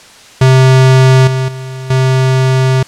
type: tone with level steps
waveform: square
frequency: 130.81 Hz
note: C3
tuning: in tune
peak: -4 / -12 / -22 / -8 dBFS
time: 0.41-2.83 s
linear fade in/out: 5 ms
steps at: 1.27 / 1.48 / 1.9 s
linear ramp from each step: 5 ms
effects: white hiss -37 dBFS RMS until 2.87 s + low-pass 7000 Hz 12 dB/octave